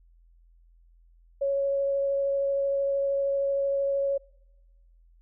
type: tone with vibrato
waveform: sine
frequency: 554.4 Hz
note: C#5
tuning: in tune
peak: -23 dBFS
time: 1.41-4.18 s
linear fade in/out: 10 ms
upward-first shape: triangle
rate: 13 Hz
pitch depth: 9 cents each way
effects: noise-tail reverb RT60 1.0 s tail -25 dB re dry + added 42 Hz sine -55 dBFS peak until 5.21 s